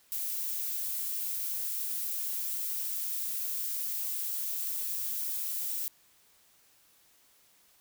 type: noise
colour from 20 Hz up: violet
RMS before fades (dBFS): -34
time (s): 0.12-5.88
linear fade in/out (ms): 0
effects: white hiss -64 dBFS RMS until 7.8 s